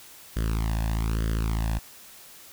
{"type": "tone with flanger", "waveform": "sawtooth", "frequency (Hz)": 55, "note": "A1", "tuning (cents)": 0, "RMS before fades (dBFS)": -26, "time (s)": [0.36, 1.79], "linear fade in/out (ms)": 10, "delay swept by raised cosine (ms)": [0.61, 1.16], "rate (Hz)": 1.1, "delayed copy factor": 1, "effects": ["white hiss -48 dBFS RMS until 2.52 s"]}